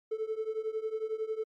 triangle tone with tremolo, 438.8 Hz, A4, 5 cents flat, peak -24 dBFS, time 0.11-1.44 s, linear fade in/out 10 ms, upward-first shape triangle, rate 11 Hz, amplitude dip 95%, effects tanh soft clip ceiling -26 dBFS + MP3 64 kbps

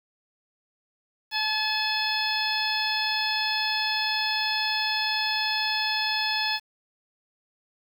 harmonic tone with a mistuned harmonic, 859 Hz, A5, 42 cents flat, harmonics 1 / 2 / 3 / 4 / 5 / 6, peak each -31 / -31 / -31 / -31 / -31 / -31 dBFS, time 1.31-6.6 s, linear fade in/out 50 ms, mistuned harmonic 1, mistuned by +16 cents, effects 8-bit

